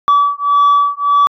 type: beating tone pair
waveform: sine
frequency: 1147 / 1148.7 Hz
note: D6 / D6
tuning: -41 / -39 cents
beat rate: 1.7 Hz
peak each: -10 dBFS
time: 0.08-1.27 s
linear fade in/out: 0 ms
effects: tanh soft clip ceiling -5 dBFS